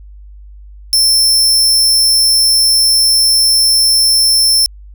sawtooth tone, 5340 Hz, E8, 22 cents sharp, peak -5 dBFS, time 0.93-4.66 s, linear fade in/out 0 ms, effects added 50 Hz sine -32 dBFS peak until 4.94 s

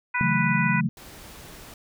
harmonic tone, 493.9 Hz, B4, in tune, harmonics 2 / 3 / 4 / 5, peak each -28 / -28 / -28 / -28 dBFS, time 0.14-0.81 s, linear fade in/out 10 ms
sine chord, F# minor seventh, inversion second, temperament equal, 138.59 / 164.81 / 185 / 220 Hz, C#3 / E3 / F#3 / A3, 0 / 0 / 0 / 0 cents, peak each -27 dBFS, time 0.21-0.89 s, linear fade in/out 0 ms
pink noise, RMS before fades -44 dBFS, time 0.97-1.74 s, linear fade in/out 2 ms
effects none

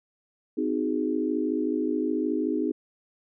sine chord, Ab dominant seventh, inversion first, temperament equal with one note detuned, 257.4 / 311.1 / 370 / 415.3 Hz, C4 / Eb4 / Gb4 / Ab4, -28 / 0 / 0 / 0 cents, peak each -29 / -27 / -33 / -31 dBFS, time 0.57-2.72 s, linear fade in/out 10 ms, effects none

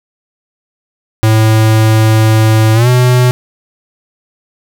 square tone with pitch glide, 110 to 124.91 Hz, A2 to B2, 0 to +20 cents, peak -6 dBFS, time 1.23-3.31 s, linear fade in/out 0 ms, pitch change +220 cents, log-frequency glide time 2.74-2.88 s, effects none

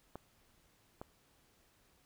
clicks, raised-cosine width 1 ms, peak -30 dBFS, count 2, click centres 0.156 / 1.015 s, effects pink hiss -70 dBFS RMS until 2.05 s

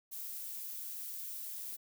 violet noise, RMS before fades -43 dBFS, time 0.11-1.77 s, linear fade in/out 20 ms, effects none

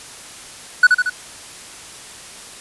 triangle tone with echo, 1480 Hz, F#6, in tune, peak -3 dBFS, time 0.83-0.87 s, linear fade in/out 5 ms, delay 76 ms, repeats 3, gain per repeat -4 dB, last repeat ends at 1.098 s, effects white hiss -37 dBFS RMS until 2.6 s + resampled to 24000 Hz

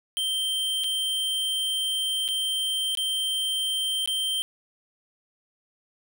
square tone with dropouts, 3136 Hz, G7, in tune, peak -25 dBFS, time 0.17-4.42 s, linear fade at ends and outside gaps 0 ms, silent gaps 0.837-0.842 / 2.28-2.287 / 2.951-2.973 / 4.059-4.075 s, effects none

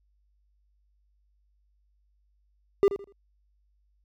triangle tone with echo, 399.2 Hz, G4, 32 cents sharp, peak -14 dBFS, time 2.83-2.88 s, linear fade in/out 0 ms, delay 81 ms, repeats 3, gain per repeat -12 dB, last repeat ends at 3.123 s, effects added 50 Hz sine -65 dBFS peak until 4.04 s

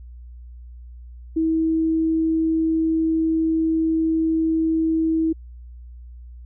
sine tone, 322.3 Hz, E4, 39 cents flat, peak -17 dBFS, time 1.36-5.33 s, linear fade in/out 10 ms, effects added 60 Hz sine -37 dBFS peak until 6.45 s

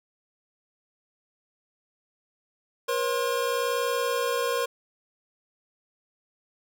square tone cluster, 480.2 / 541 / 1060 Hz, B4 / C#5 / C6, -49 / -42 / +22 cents, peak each -28 / -31 / -31 dBFS, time 2.88-4.66 s, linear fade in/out 10 ms, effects none

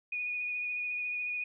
sine tone with vibrato, 2464 Hz, D#7, 17 cents flat, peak -32 dBFS, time 0.12-1.44 s, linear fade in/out 5 ms, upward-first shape sine, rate 14 Hz, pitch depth 15 cents each way, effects none

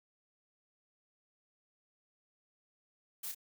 blue noise with echo, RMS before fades -41 dBFS, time 3.23-3.32 s, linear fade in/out 10 ms, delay 29 ms, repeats 1, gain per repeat -6 dB, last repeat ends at 3.349 s, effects none

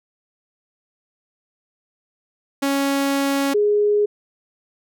sawtooth / sine tone pair in turn, 277.2 / 415.3 Hz, C#4 / G#4, 0 / 0 cents, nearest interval perfect fifth, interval 700 cents, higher second, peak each -14 dBFS, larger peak neither, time 2.62-3.54 / 3.54-4.06 s, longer first, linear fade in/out 10 ms, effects none

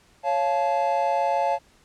triangle chord, Db augmented, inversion none, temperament just, 554.4 / 693 / 866.2 Hz, Db5 / F5 / A5, 0 / -14 / -27 cents, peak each -24 / -23 / -22 dBFS, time 0.23-1.59 s, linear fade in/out 50 ms, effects pink hiss -58 dBFS RMS until 1.84 s + low-pass 9000 Hz 12 dB/octave

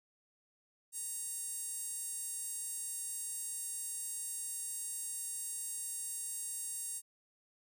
sawtooth tone with high-pass filter, 932.3 Hz, A#5, in tune, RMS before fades -41 dBFS, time 0.92-7.02 s, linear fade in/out 50 ms, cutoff 8600 Hz, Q 4.2, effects none

